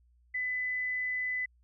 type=tone; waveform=sine; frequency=2004 Hz; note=B6; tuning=25 cents sharp; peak=-30 dBFS; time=0.34-1.46 s; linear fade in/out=10 ms; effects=added 60 Hz sine -62 dBFS peak until 1.63 s